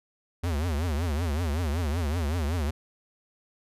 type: tone with vibrato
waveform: square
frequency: 79.5 Hz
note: D#2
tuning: 38 cents sharp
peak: -26 dBFS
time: 0.43-2.71 s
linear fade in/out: 10 ms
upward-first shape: triangle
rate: 5.3 Hz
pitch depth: 250 cents each way
effects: resampled to 32000 Hz